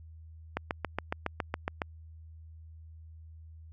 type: click train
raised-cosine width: 0.5 ms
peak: -15 dBFS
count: 10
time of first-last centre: 0.57-1.818 s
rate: 7.21 Hz
effects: added 80 Hz sine -47 dBFS peak until 3.72 s